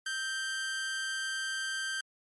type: tone with amplitude modulation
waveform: sawtooth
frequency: 1568 Hz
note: G6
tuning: in tune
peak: -27 dBFS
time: 0.06-2.01 s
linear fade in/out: 5 ms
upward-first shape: sine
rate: 269 Hz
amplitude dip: 40%
effects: MP3 48 kbps